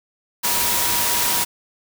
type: tone in noise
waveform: sine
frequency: 959 Hz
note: A#5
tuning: 49 cents sharp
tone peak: -28 dBFS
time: 0.43-1.45 s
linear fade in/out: 20 ms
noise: white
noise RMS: -20 dBFS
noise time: 0.43-1.45 s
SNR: -11 dB
effects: none